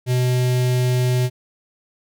square tone with notch filter, 125.5 Hz, B2, 28 cents sharp, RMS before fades -18 dBFS, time 0.06-1.3 s, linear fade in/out 50 ms, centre 1200 Hz, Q 1.1, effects none

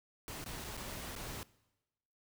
pink noise with dropouts, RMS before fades -44 dBFS, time 0.28-1.43 s, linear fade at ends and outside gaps 0 ms, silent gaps 0.441-0.461 / 0.642-0.646 / 0.768-0.775 / 1.153-1.162 s, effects noise-tail reverb RT60 1.0 s tail -21 dB re dry

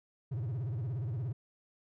triangle tone with vibrato, 120 Hz, B2, 49 cents flat, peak -31 dBFS, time 0.31-1.33 s, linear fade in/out 10 ms, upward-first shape sine, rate 17 Hz, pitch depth 280 cents each way, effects none

